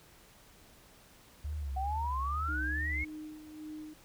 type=tone with vibrato; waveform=sine; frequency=71 Hz; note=C#2; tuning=42 cents sharp; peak=-34 dBFS; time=1.44-3.04 s; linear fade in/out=10 ms; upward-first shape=sine; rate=2.3 Hz; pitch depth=120 cents each way
type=exponential sweep; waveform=sine; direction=up; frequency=740 to 2217 Hz; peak=-33 dBFS; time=1.76-3.05 s; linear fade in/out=10 ms
type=tone with tremolo; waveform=sine; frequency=307.3 Hz; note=D#4; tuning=21 cents flat; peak=-40 dBFS; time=2.48-3.94 s; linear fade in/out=10 ms; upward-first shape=sine; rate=1.8 Hz; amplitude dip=60%
effects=pink hiss -59 dBFS RMS until 4.04 s